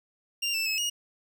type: tone with pitch steps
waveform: 25% pulse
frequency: 2787 / 2655 / 2587 / 2871 Hz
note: F7 / E7 / E7 / F7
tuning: -4 / +12 / -33 / +47 cents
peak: -23 dBFS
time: 0.42-0.9 s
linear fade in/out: 10 ms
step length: 120 ms
effects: none